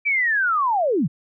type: linear sweep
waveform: sine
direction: down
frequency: 2349 to 116.54 Hz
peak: -17 dBFS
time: 0.05-1.08 s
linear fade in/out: 20 ms
effects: none